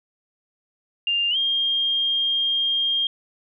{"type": "tone with pitch glide", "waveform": "sine", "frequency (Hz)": [2800, 3216], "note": ["F7", "G7"], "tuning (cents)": [4, 44], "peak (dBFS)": -19, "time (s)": [1.07, 3.07], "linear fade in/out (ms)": 2, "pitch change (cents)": 240, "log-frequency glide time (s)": [1.3, 1.37], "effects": []}